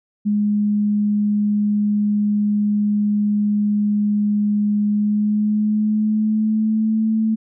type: tone with pitch glide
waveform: sine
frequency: 207.7 to 220.1 Hz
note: G#3 to A3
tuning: 0 to +1 cents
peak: -15 dBFS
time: 0.25-7.36 s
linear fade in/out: 20 ms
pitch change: +101 cents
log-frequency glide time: 4.87-7.07 s
effects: none